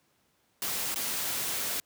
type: noise with dropouts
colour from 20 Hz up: white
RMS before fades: -32 dBFS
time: 0.62-1.8 s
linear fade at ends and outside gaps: 1 ms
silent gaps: 0.944-0.959 s
effects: pink hiss -70 dBFS RMS until 1.85 s + high-pass 100 Hz 12 dB/octave